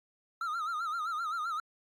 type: tone with vibrato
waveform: triangle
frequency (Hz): 1300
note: E6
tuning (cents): -24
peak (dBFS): -30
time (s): 0.41-1.6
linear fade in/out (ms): 2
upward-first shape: sine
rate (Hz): 7.7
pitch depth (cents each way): 120
effects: AAC 64 kbps